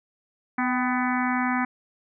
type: harmonic tone with a mistuned harmonic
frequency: 250 Hz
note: B3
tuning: 21 cents sharp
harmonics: 1 / 3 / 4 / 5 / 6 / 7 / 8 / 9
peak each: -25 / -30 / -31 / -32 / -33 / -33 / -34 / -35 dBFS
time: 0.58-1.65 s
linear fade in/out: 5 ms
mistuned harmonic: 3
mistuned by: +42 cents
effects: none